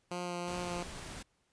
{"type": "tone with vibrato", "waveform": "10% pulse", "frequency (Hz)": 176.4, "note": "F3", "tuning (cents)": 18, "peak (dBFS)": -28, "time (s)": [0.11, 0.83], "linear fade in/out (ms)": 5, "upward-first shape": "sine", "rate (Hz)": 2.7, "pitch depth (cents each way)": 13}
{"type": "noise", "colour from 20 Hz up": "pink", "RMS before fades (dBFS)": -45, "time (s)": [0.47, 1.23], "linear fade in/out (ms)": 10}
{"effects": ["pink hiss -75 dBFS RMS until 1.52 s", "resampled to 22050 Hz"]}